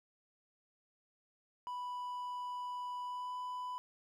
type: tone with pitch glide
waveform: triangle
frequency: 987.8 to 996.4 Hz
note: B5 to B5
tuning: 0 to +15 cents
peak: -37 dBFS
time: 1.67-3.78 s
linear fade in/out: 0 ms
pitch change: +15 cents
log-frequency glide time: 3.04-3.35 s
effects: none